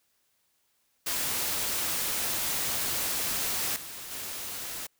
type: noise with level steps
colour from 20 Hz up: white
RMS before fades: -30 / -41 / -37 dBFS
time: 1.06-4.87 s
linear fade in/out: 10 ms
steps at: 3.76 / 4.11 s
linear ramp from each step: 2 ms
effects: white hiss -72 dBFS RMS until 4.99 s